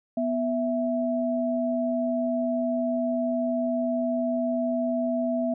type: tone pair together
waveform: sine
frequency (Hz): 246.4 / 659.3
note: B3 / E5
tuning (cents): -4 / 0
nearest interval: octave + perfect fourth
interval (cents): 1704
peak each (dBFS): -26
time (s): 0.17-5.54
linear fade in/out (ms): 5
effects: none